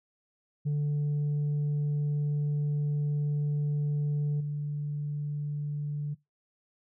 sine tone with level steps, 146.83 Hz, D3, in tune, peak -23 / -29 dBFS, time 0.65-6.15 s, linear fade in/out 20 ms, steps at 4.4 s, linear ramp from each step 10 ms, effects noise-tail reverb RT60 0.2 s tail -21 dB re dry + tanh soft clip ceiling -25 dBFS

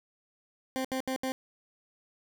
20% pulse tone bursts, 261.6 Hz, C4, in tune, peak -25 dBFS, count 4, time 0.76-1.32 s, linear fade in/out 0 ms, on 86 ms, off 72 ms, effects none

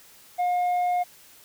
triangle tone with tanh clipping, 715 Hz, F5, 41 cents sharp, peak -22 dBFS, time 0.38-1.04 s, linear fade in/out 20 ms, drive 8 dB, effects white hiss -52 dBFS RMS until 1.44 s

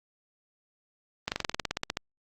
slowing click train, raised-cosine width 0.2 ms, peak -11 dBFS, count 14, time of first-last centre 1.28-1.971 s, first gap 39 ms, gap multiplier 1.05, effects Opus 32 kbps

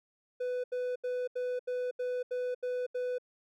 triangle tone bursts, 497.9 Hz, B4, 14 cents sharp, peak -29 dBFS, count 9, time 0.4-3.184 s, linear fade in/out 10 ms, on 240 ms, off 78 ms, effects none

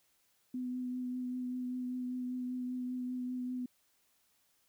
sine tone with vibrato, 250.9 Hz, B3, 28 cents sharp, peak -35 dBFS, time 0.54-3.66 s, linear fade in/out 5 ms, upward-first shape triangle, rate 5.1 Hz, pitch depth 18 cents each way, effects white hiss -73 dBFS RMS until 4.68 s

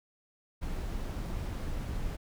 brown noise, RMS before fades -35 dBFS, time 0.61-2.17 s, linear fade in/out 20 ms, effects none

